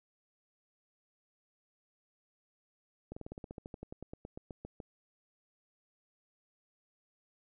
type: slowing click train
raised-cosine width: 2 ms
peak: -30 dBFS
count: 20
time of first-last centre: 3.12-4.802 s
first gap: 45 ms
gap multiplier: 1.07
effects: none